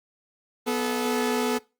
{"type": "tone pair together", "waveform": "sawtooth", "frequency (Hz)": [246.9, 432.7], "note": ["B3", "A4"], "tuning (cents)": [0, -29], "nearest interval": "minor seventh", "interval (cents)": 971, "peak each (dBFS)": -22, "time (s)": [0.66, 1.59], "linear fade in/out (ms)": 20, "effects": ["noise-tail reverb RT60 0.3 s tail -23 dB re dry", "Opus 32 kbps"]}